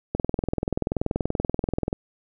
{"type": "click train", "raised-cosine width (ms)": 2, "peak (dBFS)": -10, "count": 38, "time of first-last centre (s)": [0.15, 1.929], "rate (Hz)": 20.8, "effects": []}